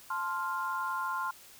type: chord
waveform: sine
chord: F major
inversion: first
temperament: just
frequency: 873.1 / 1047.7 / 1396.9 Hz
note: A5 / C6 / F6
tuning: -14 / +2 / 0 cents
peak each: -39 / -33 / -36 dBFS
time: 0.1-1.31 s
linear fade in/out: 5 ms
effects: white hiss -54 dBFS RMS until 1.59 s